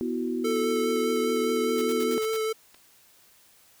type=chord; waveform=sine; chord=B suspended fourth; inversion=none; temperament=just; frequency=246.9 / 329.3 / 370.4 Hz; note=B3 / E4 / F#4; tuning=0 / -2 / +2 cents; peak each=-29 / -32 / -31 dBFS; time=0.01-2.18 s; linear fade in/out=0 ms
type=tone with vibrato; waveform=square; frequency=440 Hz; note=A4; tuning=in tune; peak=-26 dBFS; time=0.44-2.53 s; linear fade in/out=10 ms; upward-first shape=sine; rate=4.9 Hz; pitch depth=15 cents each way
type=noise bursts; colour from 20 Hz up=white; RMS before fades=-40 dBFS; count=6; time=1.78-2.364 s; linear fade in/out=0 ms; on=34 ms; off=76 ms
type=clicks; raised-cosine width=0.2 ms; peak=-35 dBFS; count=2; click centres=2.744 / 2.747 s
effects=white hiss -58 dBFS RMS until 3.8 s